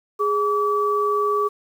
sine tone pair together, 414.5 / 1148.9 Hz, G#4 / D6, -3 / -38 cents, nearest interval octave + tritone, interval 1765 cents, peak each -21 / -20 dBFS, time 0.19-1.49 s, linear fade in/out 20 ms, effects 8-bit

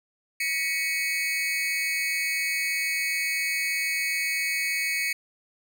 40% pulse tone with amplitude modulation, 2229 Hz, C#7, 9 cents sharp, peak -20 dBFS, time 0.4-5.13 s, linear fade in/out 5 ms, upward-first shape sine, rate 298 Hz, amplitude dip 95%, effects none

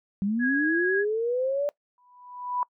sine linear sweep, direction up, 190.6 to 587.3 Hz, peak -23 dBFS, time 0.22-1.69 s, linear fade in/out 0 ms
sine tone with vibrato, 1659 Hz, G#6, 2 cents flat, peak -24 dBFS, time 0.39-1.05 s, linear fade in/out 50 ms, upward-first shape sine, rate 10 Hz, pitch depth 20 cents each way
sine tone with exponential growth, 987.8 Hz, B5, in tune, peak -22 dBFS, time 1.98-2.63 s, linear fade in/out 1 ms, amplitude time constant 140 ms
effects noise-tail reverb RT60 0.1 s tail -22 dB re dry

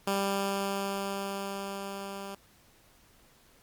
10% pulse tone with level ramp, 197.3 Hz, G3, 11 cents sharp, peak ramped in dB -18 to -30 dBFS, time 0.07-2.35 s, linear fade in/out 5 ms, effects pink hiss -61 dBFS RMS until 3.62 s + MP3 96 kbps

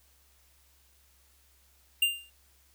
square tone with exponential decay, 2794 Hz, F7, in tune, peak -20 dBFS, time 2.02-2.3 s, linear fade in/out 5 ms, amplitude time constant 59 ms, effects added 67 Hz sine -65 dBFS peak until 2.74 s + white hiss -65 dBFS RMS until 2.74 s

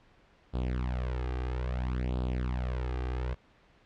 sawtooth tone with flanger, 62.4 Hz, B1, 19 cents sharp, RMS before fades -32 dBFS, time 0.53-3.35 s, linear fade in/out 20 ms, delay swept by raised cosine 0.24 to 2.54 ms, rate 0.6 Hz, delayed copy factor +0.8, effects pink hiss -62 dBFS RMS until 3.85 s + low-pass 3000 Hz 12 dB/octave

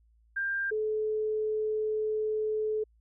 sine tone pair in turn, 1592 / 431 Hz, G6 / A4, +26 / -36 cents, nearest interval octave + major seventh, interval 2262 cents, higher first, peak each -28 / -27 dBFS, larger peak second, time 0.36-0.71 / 0.71-2.84 s, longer second, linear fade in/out 10 ms, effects added 56 Hz sine -61 dBFS peak until 3 s

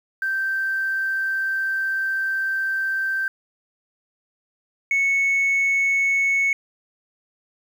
sine tone pair in turn, 1561 / 2208 Hz, G6 / C#7, -8 / -7 cents, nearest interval tritone, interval 601 cents, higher second, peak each -20 / -15 dBFS, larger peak second, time 0.22-3.28 / 4.91-6.53 s, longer first, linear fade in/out 2 ms, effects tanh soft clip ceiling -15 dBFS + 8-bit

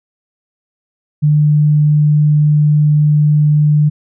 sine tone, 149.7 Hz, D3, 33 cents sharp, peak -7 dBFS, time 1.22-3.9 s, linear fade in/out 20 ms, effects none

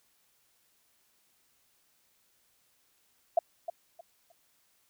sine tone with echo, 675 Hz, E5, 41 cents sharp, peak -19 dBFS, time 3.37-3.39 s, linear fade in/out 5 ms, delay 310 ms, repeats 3, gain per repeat -12 dB, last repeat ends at 4.32 s, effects white hiss -70 dBFS RMS until 4.89 s

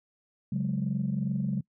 sine chord, C# suspended fourth, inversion none, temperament equal, 138.59 / 185 / 207.7 Hz, C#3 / F#3 / G#3, 0 / 0 / 0 cents, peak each -30 / -30 / -31 dBFS, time 0.52-1.61 s, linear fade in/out 5 ms, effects noise-tail reverb RT60 0.1 s tail -24 dB re dry + tanh soft clip ceiling -19 dBFS

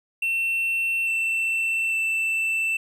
triangle tone with pitch steps, 2700 / 2681 / 2663 Hz, E7 / E7 / E7, +41 / +29 / +17 cents, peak -20 dBFS, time 0.22-2.77 s, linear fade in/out 5 ms, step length 850 ms, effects none

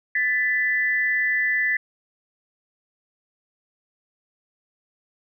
sine tone pair together, 1754 / 1992.3 Hz, A6 / B6, -6 / +15 cents, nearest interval major second, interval 221 cents, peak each -22 / -22 dBFS, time 0.15-1.77 s, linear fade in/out 5 ms, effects none

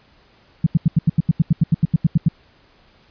sine tone bursts, 160 Hz, D#3, 49 cents sharp, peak -9 dBFS, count 16, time 0.64-2.285 s, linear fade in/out 5 ms, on 25 ms, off 83 ms, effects pink hiss -54 dBFS RMS until 3.1 s + resampled to 11025 Hz

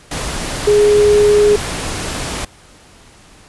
sine tone in noise, 415.3 Hz, G#4, in tune, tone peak -7 dBFS, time 0.67-1.56 s, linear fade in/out 5 ms, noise pink, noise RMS -22 dBFS, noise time 0.11-2.45 s, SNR +12 dB, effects pink hiss -44 dBFS RMS until 3.48 s + resampled to 24000 Hz

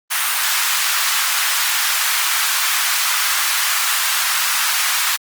pink high-pass noise, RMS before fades -18 dBFS, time 0.1-5.17 s, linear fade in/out 20 ms, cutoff 1100 Hz, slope 24 dB/octave, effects Opus 32 kbps

